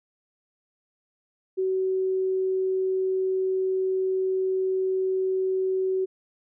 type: tone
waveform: sine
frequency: 377.2 Hz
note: F#4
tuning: 33 cents sharp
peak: -22 dBFS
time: 1.57-6.06 s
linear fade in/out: 20 ms
effects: none